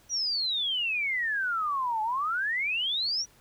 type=exponential two-way sweep; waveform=sine; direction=down then up; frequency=5920 to 848 to 5920 Hz; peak=-26 dBFS; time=0.09-3.26 s; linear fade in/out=50 ms; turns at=2.02 s; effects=pink hiss -60 dBFS RMS until 3.4 s